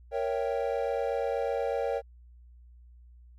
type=chord; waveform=triangle; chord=A# diminished seventh; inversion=none; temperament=equal; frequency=466.2 / 554.4 / 659.3 / 784 Hz; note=A#4 / C#5 / E5 / G5; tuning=0 / 0 / 0 / 0 cents; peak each=-29 / -29 / -35 / -33 dBFS; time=0.11-2.02 s; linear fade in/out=50 ms; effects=added 60 Hz sine -50 dBFS peak until 3.38 s + MP3 64 kbps